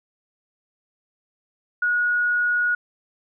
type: tone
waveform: sine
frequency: 1452 Hz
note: F#6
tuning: 33 cents flat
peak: -18 dBFS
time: 1.82-2.75 s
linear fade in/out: 5 ms
effects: none